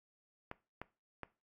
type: clicks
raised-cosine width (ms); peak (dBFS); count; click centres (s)
0.5; -27; 3; 0.514 / 0.816 / 1.233
effects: noise-tail reverb RT60 0.3 s tail -19 dB re dry + AAC 48 kbps